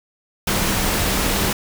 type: tone in noise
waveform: sine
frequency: 196 Hz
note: G3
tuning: in tune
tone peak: -28 dBFS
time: 0.47-1.53 s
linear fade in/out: 5 ms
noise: pink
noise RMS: -20 dBFS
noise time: 0.47-1.53 s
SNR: -11 dB
effects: none